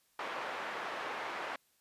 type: band-pass noise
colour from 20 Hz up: pink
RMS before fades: -40 dBFS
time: 0.19-1.56 s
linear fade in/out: 2 ms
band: 660 to 1900 Hz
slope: 12 dB/octave
effects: white hiss -72 dBFS RMS until 1.8 s + resampled to 32000 Hz